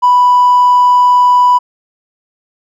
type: tone with hard clipping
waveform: sine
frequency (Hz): 987.8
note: B5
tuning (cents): 0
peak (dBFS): -5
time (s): 0.02-1.59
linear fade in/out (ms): 20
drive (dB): 1
effects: none